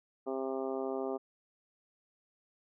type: harmonic tone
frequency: 133 Hz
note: C3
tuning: 29 cents sharp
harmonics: 2 / 3 / 4 / 5 / 6 / 7 / 8 / 9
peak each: -40 / -36 / -41 / -41 / -45 / -51 / -52 / -49 dBFS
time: 0.26-1.18 s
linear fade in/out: 20 ms
effects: none